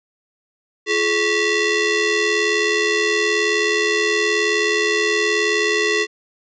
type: ring-modulated tone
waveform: sawtooth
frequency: 767 Hz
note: G5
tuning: 38 cents flat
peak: -9 dBFS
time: 0.86-6.07 s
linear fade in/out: 50 ms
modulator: 1190 Hz
effects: resampled to 16000 Hz